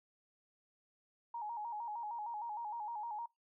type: tone with vibrato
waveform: sine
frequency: 889 Hz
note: A5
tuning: 18 cents sharp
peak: -39 dBFS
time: 1.34-3.26 s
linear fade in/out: 5 ms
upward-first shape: square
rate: 6.5 Hz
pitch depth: 94 cents each way
effects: noise-tail reverb RT60 0.2 s tail -25 dB re dry